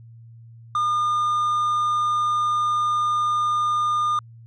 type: tone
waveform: triangle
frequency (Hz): 1212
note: D#6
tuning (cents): -46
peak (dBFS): -17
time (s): 0.75-4.19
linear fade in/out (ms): 2
effects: added 115 Hz sine -42 dBFS peak until 4.46 s + resampled to 22050 Hz